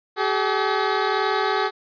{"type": "tone pair together", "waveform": "15% pulse", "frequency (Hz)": [383.5, 425.1], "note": ["G4", "G#4"], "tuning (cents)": [-38, 40], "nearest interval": "major second", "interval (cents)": 178, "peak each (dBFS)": -16, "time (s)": [0.16, 1.71], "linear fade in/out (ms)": 50, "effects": ["resampled to 11025 Hz"]}